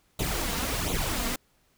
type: noise with flanger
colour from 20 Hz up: pink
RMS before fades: -29 dBFS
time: 0.19-1.36 s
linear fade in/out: 5 ms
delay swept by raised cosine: 0.28 to 4.38 ms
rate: 1.4 Hz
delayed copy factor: +0.75
effects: pink hiss -67 dBFS RMS until 1.77 s